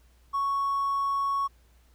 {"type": "tone with hard clipping", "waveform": "triangle", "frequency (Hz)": 1110, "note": "C#6", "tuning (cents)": 2, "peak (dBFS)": -25, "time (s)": [0.33, 1.48], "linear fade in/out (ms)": 20, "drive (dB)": 4, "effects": ["added 60 Hz sine -57 dBFS peak until 1.94 s", "pink hiss -66 dBFS RMS until 1.94 s"]}